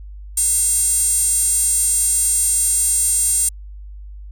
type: tone with high-pass filter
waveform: square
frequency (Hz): 300.8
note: D4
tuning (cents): +42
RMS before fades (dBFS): -17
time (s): 0.37-3.49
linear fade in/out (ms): 5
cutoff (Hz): 8600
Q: 6.7
effects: added 50 Hz sine -32 dBFS peak until 4.31 s